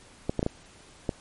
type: clicks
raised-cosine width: 2 ms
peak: -12 dBFS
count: 5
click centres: 0.295 / 0.393 / 0.429 / 0.464 / 1.092 s
effects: pink hiss -53 dBFS RMS until 1.2 s + MP3 48 kbps